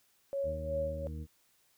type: tone with tremolo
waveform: sine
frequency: 554 Hz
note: C#5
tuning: 1 cent flat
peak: -30 dBFS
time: 0.33-1.07 s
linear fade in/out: 0 ms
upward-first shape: sine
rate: 2.7 Hz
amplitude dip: 70%
type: harmonic tone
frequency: 77.78 Hz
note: D#2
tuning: in tune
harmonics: 1 / 2 / 3 / 4 / 6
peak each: -39 / -45 / -49 / -51 / -55 dBFS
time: 0.43-1.27 s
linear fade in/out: 50 ms
effects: white hiss -70 dBFS RMS until 1.77 s